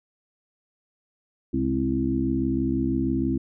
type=harmonic tone with a mistuned harmonic; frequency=66.2 Hz; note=C2; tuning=21 cents sharp; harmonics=1 / 2 / 3 / 4 / 5; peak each=-31 / -31 / -30 / -25 / -27 dBFS; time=1.53-3.38 s; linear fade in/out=10 ms; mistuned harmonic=3; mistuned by=+65 cents; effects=none